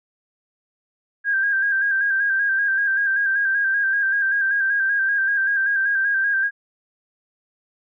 sine tone with vibrato, 1600 Hz, G6, 35 cents sharp, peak -17 dBFS, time 1.24-6.51 s, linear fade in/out 50 ms, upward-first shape square, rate 5.2 Hz, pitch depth 37 cents each way, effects none

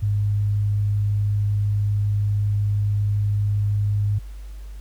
sine tone, 102.7 Hz, G#2, 19 cents flat, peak -18 dBFS, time 0.02-4.19 s, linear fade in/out 10 ms, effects added 50 Hz sine -33 dBFS peak until 4.8 s + pink hiss -54 dBFS RMS until 4.8 s

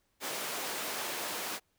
pink high-pass noise, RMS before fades -37 dBFS, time 0.2-1.6 s, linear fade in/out 50 ms, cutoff 410 Hz, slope 12 dB/octave, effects pink hiss -75 dBFS RMS until 1.78 s

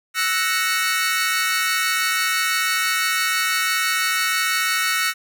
sawtooth chord, F# dominant seventh, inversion third, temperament equal, 1318.5 / 1480 / 1864.7 / 2217 Hz, E6 / F#6 / A#6 / C#7, 0 / 0 / 0 / 0 cents, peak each -21 dBFS, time 0.14-5.14 s, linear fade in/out 50 ms, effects none

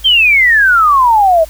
sine exponential sweep, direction down, 3210 to 622.3 Hz, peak -5 dBFS, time 0.04-1.45 s, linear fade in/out 20 ms, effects added 53 Hz sine -31 dBFS peak until 1.49 s + white hiss -38 dBFS RMS until 1.49 s

